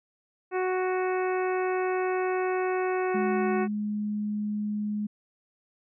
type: harmonic tone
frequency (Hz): 370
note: F#4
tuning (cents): 0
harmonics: 1 / 2 / 3 / 4 / 5 / 6 / 7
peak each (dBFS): -26 / -32 / -36 / -38 / -40 / -42 / -43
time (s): 0.51-3.68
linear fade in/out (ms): 50
type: tone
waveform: sine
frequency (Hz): 209.4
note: G#3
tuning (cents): +15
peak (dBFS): -27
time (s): 3.14-5.07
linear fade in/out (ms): 10
effects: none